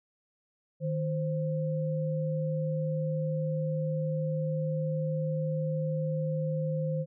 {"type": "tone pair together", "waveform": "sine", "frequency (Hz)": [155.58, 523.3], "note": ["D#3", "C5"], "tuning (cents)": [0, 0], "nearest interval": "octave + major sixth", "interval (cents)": 2100, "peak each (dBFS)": [-29, -33], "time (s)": [0.8, 7.06], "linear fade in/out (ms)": 50, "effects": []}